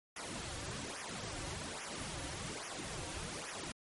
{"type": "noise with flanger", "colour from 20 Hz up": "pink", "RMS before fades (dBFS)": -43, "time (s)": [0.16, 3.72], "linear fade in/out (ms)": 5, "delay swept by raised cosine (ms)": [0.23, 4.83], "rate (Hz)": 1.2, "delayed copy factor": -0.95, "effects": ["MP3 48 kbps"]}